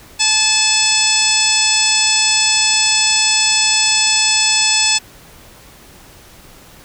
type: harmonic tone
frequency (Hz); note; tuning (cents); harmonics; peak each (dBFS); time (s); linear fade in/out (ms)
867; A5; -26; 1 / 2 / 3 / 4 / 5 / 6 / 7 / 8 / 9 / 10; -25 / -27 / -18 / -20 / -22 / -17 / -25 / -25 / -17 / -27; 0.19-4.99; 20
effects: pink hiss -42 dBFS RMS until 6.84 s